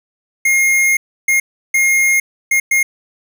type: tone bursts at uneven times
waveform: square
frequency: 2138 Hz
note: C7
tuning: 37 cents sharp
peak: -11 dBFS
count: 5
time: 0.45-0.97 / 1.28-1.4 / 1.74-2.2 / 2.51-2.6 / 2.71-2.83 s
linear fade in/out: 5 ms
effects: none